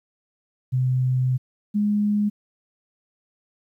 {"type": "tone pair in turn", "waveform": "sine", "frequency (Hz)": [128.1, 207.5], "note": ["C3", "G#3"], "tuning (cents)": [-36, -1], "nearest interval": "minor sixth", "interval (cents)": 835, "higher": "second", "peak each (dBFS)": -18, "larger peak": "neither", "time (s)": [[0.72, 1.38], [1.74, 2.3]], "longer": "first", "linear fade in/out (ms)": 20, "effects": ["10-bit"]}